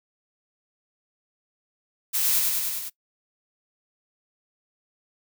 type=noise with echo; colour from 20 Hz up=blue; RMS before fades=-24 dBFS; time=2.13-2.4 s; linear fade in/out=20 ms; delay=100 ms; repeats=5; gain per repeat=-2 dB; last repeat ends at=2.9 s; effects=noise-tail reverb RT60 0.1 s tail -21 dB re dry